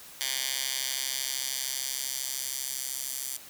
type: tone with high-pass filter sweep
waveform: 10% pulse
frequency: 132.9 Hz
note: C3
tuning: 27 cents sharp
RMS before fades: -33 dBFS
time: 0.21-3.37 s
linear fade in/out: 0 ms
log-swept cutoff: 3300 to 7600 Hz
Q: 0.9
effects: white hiss -48 dBFS RMS until 3.49 s